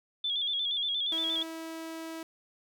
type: tone with vibrato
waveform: sine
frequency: 3411 Hz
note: G#7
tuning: 46 cents sharp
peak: -28 dBFS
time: 0.24-1.43 s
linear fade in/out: 5 ms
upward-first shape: square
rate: 8.5 Hz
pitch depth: 56 cents each way
type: tone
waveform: sawtooth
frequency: 325 Hz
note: E4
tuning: 24 cents flat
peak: -34 dBFS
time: 1.12-2.23 s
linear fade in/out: 2 ms
effects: none

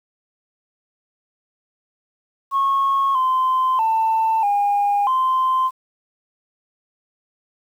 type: tone with pitch steps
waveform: sine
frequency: 1094 / 1035 / 891 / 813 / 1039 Hz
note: C#6 / C6 / A5 / G#5 / C6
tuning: -23 / -19 / +22 / -37 / -12 cents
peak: -14 dBFS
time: 2.51-5.71 s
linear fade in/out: 50 ms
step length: 640 ms
effects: tanh soft clip ceiling -12 dBFS + 8-bit

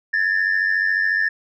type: tone pair together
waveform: sine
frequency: 1700 / 1794.1 Hz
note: G#6 / A6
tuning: +40 / +33 cents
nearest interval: minor second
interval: 93 cents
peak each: -19 / -17 dBFS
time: 0.13-1.29 s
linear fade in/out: 10 ms
effects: tanh soft clip ceiling -13 dBFS

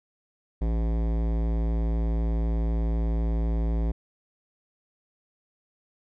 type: tone with hard clipping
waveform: sine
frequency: 56 Hz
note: A1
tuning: 31 cents sharp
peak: -25 dBFS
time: 0.61-3.92 s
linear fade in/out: 10 ms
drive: 18 dB
effects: none

